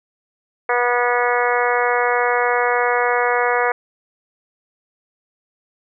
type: harmonic tone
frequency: 243.3 Hz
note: B3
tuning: 26 cents flat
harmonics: 2 / 3 / 4 / 5 / 6 / 7 / 8 / 9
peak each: -20 / -22 / -23 / -24 / -25 / -25 / -26 / -27 dBFS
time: 0.69-3.72 s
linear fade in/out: 5 ms
effects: none